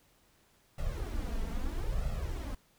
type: noise with flanger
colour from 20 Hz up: brown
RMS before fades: -34 dBFS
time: 0.78-2.55 s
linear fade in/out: 5 ms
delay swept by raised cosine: 1.5 to 4.5 ms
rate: 0.77 Hz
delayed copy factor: +0.8
effects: pink hiss -67 dBFS RMS until 2.78 s